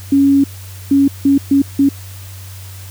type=tone bursts at uneven times; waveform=sine; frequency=277.6 Hz; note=C#4; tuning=3 cents sharp; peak=-7 dBFS; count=5; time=0.12-0.44 / 0.91-1.08 / 1.25-1.38 / 1.51-1.62 / 1.79-1.89 s; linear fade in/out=5 ms; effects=added 95 Hz sine -30 dBFS peak until 2.9 s + white hiss -38 dBFS RMS until 2.9 s